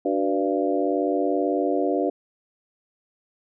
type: harmonic tone with a mistuned harmonic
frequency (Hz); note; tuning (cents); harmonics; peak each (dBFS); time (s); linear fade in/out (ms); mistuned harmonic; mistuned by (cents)
98; G2; 0; 3 / 4 / 5 / 6 / 7; -25 / -26 / -27 / -28 / -28; 0.05-2.1; 5; 4; -79
effects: none